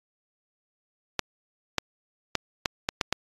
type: clicks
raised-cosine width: 0.2 ms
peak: -6 dBFS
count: 7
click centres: 1.193 / 1.783 / 2.353 / 2.658 / 2.889 / 3.012 / 3.126 s
effects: AAC 32 kbps